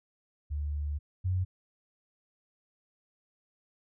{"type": "tone pair in turn", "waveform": "sine", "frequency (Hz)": [73.42, 92.08], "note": ["D2", "F#2"], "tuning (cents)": [0, -8], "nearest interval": "major third", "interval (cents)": 392, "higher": "second", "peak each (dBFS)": [-30, -26], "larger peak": "second", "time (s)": [[0.5, 0.99], [1.24, 1.45]], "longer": "first", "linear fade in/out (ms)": 20, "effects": []}